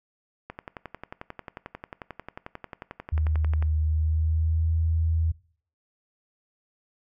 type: click train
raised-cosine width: 0.5 ms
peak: -21 dBFS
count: 36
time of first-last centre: 0.5-3.625 s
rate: 11.2 Hz
type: tone with pitch glide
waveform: sine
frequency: 77.5 to 81.21 Hz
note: D#2 to E2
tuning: -6 to -25 cents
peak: -21 dBFS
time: 3.12-5.32 s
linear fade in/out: 10 ms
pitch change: +81 cents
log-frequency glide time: 3.8-4.72 s
effects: noise-tail reverb RT60 0.5 s tail -21 dB re dry